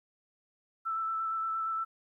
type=tone with vibrato; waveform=sine; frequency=1324 Hz; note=E6; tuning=7 cents sharp; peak=-30 dBFS; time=0.85-1.85 s; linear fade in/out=20 ms; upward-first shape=square; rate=8.6 Hz; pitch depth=12 cents each way; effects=12-bit